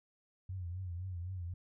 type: tone with vibrato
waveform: sine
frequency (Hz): 90.1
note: F#2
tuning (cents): -45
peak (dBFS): -38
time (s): 0.49-1.54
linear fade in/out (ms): 5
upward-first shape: triangle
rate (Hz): 3.9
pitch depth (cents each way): 110
effects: none